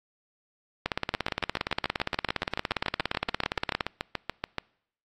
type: two click trains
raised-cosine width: 0.3 ms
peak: -12 / -10 dBFS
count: 25 / 52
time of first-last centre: 1.14-4.583 / 0.86-3.808 s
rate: 6.97 / 17.3 Hz
effects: noise-tail reverb RT60 0.7 s tail -26 dB re dry + AAC 48 kbps